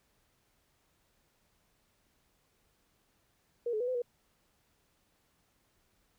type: tone with pitch steps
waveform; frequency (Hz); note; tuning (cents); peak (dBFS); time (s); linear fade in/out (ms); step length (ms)
sine; 476 / 429.2 / 490.9 / 509 / 483.3; A#4 / A4 / B4 / C5 / B4; +36 / -43 / -10 / -48 / -38; -30; 3.66-4.02; 5; 72
effects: pink hiss -73 dBFS RMS until 6.18 s